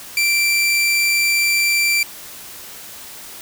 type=tone; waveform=sawtooth; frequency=2349 Hz; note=D7; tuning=in tune; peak=-11 dBFS; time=0.17-2.03 s; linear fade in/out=2 ms; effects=white hiss -36 dBFS RMS until 3.41 s